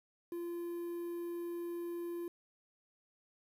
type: tone with quantisation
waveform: triangle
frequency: 344.3 Hz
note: F4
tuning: 25 cents flat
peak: -36 dBFS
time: 0.32-2.28 s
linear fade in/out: 2 ms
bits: 10
effects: none